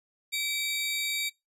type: tone pair together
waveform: sawtooth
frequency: 2309 / 3764 Hz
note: D7 / A#7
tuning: -30 / +16 cents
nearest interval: minor sixth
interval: 846 cents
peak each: -27 / -29 dBFS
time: 0.32-1.3 s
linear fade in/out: 20 ms
effects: noise-tail reverb RT60 0.2 s tail -23 dB re dry + resampled to 32000 Hz